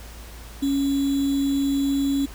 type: tone with sample-and-hold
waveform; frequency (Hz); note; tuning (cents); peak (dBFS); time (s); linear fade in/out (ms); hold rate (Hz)
sine; 277.2; C#4; 0; -19; 0.62-2.26; 10; 3675
effects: added 56 Hz sine -39 dBFS peak until 2.34 s + pink hiss -44 dBFS RMS until 2.34 s